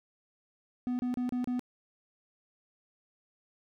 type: tone bursts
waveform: triangle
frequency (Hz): 248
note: B3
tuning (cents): +7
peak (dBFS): -27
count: 5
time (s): 0.87-1.594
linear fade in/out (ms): 0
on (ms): 120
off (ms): 31
effects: none